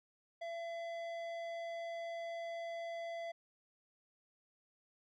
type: tone with low-pass filter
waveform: square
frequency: 674 Hz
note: E5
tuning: 38 cents sharp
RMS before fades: -43 dBFS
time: 0.41-3.32 s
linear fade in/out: 10 ms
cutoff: 3200 Hz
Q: 0.64
effects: none